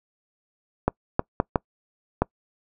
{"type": "clicks", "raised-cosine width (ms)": 1, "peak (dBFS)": -5, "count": 5, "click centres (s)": [0.88, 1.194, 1.401, 1.558, 2.22], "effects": ["noise-tail reverb RT60 0.1 s tail -26 dB re dry"]}